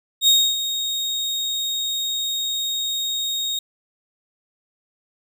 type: tone with ADSR envelope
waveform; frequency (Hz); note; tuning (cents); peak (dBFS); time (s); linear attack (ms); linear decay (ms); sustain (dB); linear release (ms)
35% pulse; 3729; A#7; 0; -9; 0.21-3.59; 66; 280; -11; 3
effects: none